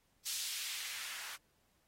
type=noise with band-pass filter sweep; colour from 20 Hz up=blue; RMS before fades=-43 dBFS; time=0.25-1.37 s; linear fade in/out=20 ms; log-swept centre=4400 to 1400 Hz; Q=1.1; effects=pink hiss -75 dBFS RMS until 1.87 s + AAC 48 kbps